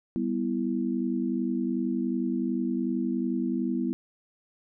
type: chord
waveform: sine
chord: E minor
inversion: first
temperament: equal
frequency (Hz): 196 / 246.9 / 329.6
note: G3 / B3 / E4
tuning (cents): 0 / 0 / 0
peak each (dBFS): -31 / -28 / -31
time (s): 0.16-3.93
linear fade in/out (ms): 0
effects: none